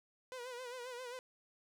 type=tone with vibrato; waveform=sawtooth; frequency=496.5 Hz; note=B4; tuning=9 cents sharp; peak=-40 dBFS; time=0.32-1.19 s; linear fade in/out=0 ms; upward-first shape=sine; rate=7.5 Hz; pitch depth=72 cents each way; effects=low-pass 10000 Hz 12 dB/octave + 12-bit